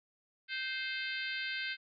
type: harmonic tone with a mistuned harmonic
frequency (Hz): 520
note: C5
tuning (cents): -11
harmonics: 3 / 4 / 5 / 6 / 7 / 8 / 9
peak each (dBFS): -39 / -41 / -43 / -45 / -46 / -47 / -48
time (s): 0.48-1.77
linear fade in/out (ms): 50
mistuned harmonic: 4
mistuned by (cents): +18
effects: none